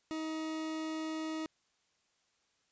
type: tone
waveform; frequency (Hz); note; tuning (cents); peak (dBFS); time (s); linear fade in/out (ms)
40% pulse; 316.2; D#4; +28; -35; 0.11-1.46; 0
effects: white hiss -75 dBFS RMS until 2.71 s + resampled to 16000 Hz